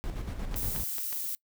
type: noise with tremolo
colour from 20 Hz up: brown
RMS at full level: -33 dBFS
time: 0.04-0.84 s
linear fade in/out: 0 ms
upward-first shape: square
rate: 8.5 Hz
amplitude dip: 45%
type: clicks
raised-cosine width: 0.2 ms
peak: -22 dBFS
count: 4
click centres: 0.543 / 0.762 / 0.983 / 1.128 s
type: noise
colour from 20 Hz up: violet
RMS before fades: -34 dBFS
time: 0.56-1.35 s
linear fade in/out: 0 ms
effects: noise-tail reverb RT60 0.1 s tail -24 dB re dry